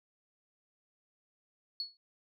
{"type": "tone with exponential decay", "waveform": "sine", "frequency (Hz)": 4382, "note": "C#8", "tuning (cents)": -21, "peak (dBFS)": -30, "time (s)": [1.8, 1.97], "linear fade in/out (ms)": 1, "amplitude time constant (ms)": 35, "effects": ["tanh soft clip ceiling -26 dBFS"]}